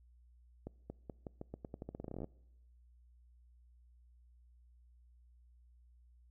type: accelerating click train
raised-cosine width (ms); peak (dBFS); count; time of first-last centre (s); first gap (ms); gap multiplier
2; -30; 22; 0.67-2.244; 230; 0.86
effects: noise-tail reverb RT60 0.9 s tail -24 dB re dry + added 60 Hz sine -61 dBFS peak until 6.3 s